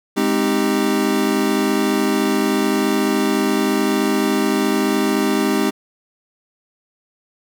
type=chord; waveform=square; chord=Ab major seventh; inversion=none; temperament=equal; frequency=207.7 / 261.6 / 311.1 / 392 Hz; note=Ab3 / C4 / Eb4 / G4; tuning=0 / 0 / 0 / 0 cents; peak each=-22 dBFS; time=0.16-5.71 s; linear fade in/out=20 ms; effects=none